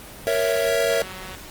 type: chord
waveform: square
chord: A# diminished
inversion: none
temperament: equal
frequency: 466.2 / 554.4 / 659.3 Hz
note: A#4 / C#5 / E5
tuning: 0 / 0 / 0 cents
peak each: -24 dBFS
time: 0.27-1.02 s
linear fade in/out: 0 ms
type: click train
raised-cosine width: 0.3 ms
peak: -22 dBFS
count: 85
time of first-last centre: 0.9-1.349 s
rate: 187 Hz
effects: pink hiss -40 dBFS RMS until 1.5 s + Opus 24 kbps

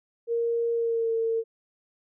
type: tone with pitch glide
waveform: sine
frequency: 466.2 to 453.7 Hz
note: A#4 to A#4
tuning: 0 to -47 cents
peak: -23 dBFS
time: 0.27-1.44 s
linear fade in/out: 50 ms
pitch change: -47 cents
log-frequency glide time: 0.73-1.13 s
effects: none

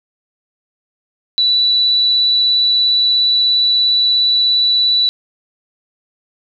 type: tone with vibrato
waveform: sine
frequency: 3955 Hz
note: B7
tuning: 2 cents sharp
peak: -10 dBFS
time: 1.38-5.09 s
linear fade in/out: 0 ms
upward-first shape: triangle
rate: 17 Hz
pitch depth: 9 cents each way
effects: none

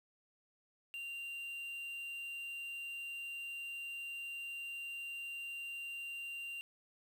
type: tone with quantisation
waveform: triangle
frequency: 2776 Hz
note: F7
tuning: 11 cents flat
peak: -40 dBFS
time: 0.94-6.61 s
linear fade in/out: 0 ms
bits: 10
effects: none

